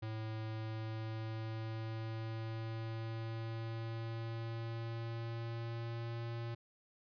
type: tone with pitch glide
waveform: square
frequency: 110 to 116.54 Hz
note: A2 to A#2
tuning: 0 to 0 cents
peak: -40 dBFS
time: 0.02-6.55 s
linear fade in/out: 10 ms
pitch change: +100 cents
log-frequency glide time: 0.45-6.26 s
effects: resampled to 11025 Hz